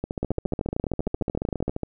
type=two click trains; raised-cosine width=2 ms; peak=-14 / -12 dBFS; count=27 / 20; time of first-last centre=0.04-1.833 / 0.23-1.68 s; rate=14.5 / 13.1 Hz; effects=none